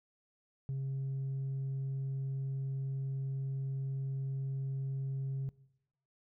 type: tone with tanh clipping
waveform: triangle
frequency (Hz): 135.1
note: C#3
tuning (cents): -44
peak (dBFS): -34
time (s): 0.69-5.49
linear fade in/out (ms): 0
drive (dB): 6
effects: noise-tail reverb RT60 0.9 s tail -21 dB re dry